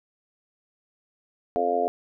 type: harmonic tone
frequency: 87.31 Hz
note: F2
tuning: in tune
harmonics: 3 / 4 / 5 / 6 / 7 / 8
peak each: -34 / -34 / -27 / -33 / -30 / -24 dBFS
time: 1.56-1.88 s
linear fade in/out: 0 ms
effects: none